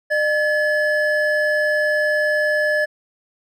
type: tone pair together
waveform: triangle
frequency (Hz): 605 / 1714.9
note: D#5 / A6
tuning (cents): -49 / -45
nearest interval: octave + tritone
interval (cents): 1804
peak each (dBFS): -17 / -17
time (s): 0.1-2.86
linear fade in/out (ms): 20
effects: none